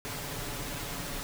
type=noise with comb filter; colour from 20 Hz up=pink; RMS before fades=-37 dBFS; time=0.05-1.23 s; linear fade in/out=0 ms; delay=7 ms; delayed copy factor=+0.55; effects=none